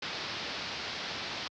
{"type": "low-pass noise", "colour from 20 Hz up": "white", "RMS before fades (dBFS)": -38, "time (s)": [0.02, 1.48], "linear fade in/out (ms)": 5, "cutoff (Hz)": 5100, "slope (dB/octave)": 48, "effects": ["high-pass 80 Hz 12 dB/octave"]}